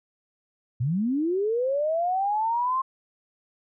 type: linear sweep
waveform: sine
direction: up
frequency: 111.2 to 1067 Hz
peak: -22 dBFS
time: 0.8-2.82 s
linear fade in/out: 10 ms
effects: none